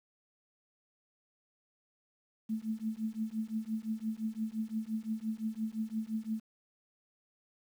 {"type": "tone with tremolo", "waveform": "sine", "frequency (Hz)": 220, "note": "A3", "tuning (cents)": 0, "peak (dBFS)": -29, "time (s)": [2.49, 6.4], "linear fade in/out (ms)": 10, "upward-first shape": "triangle", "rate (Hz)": 5.8, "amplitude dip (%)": 100, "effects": ["10-bit"]}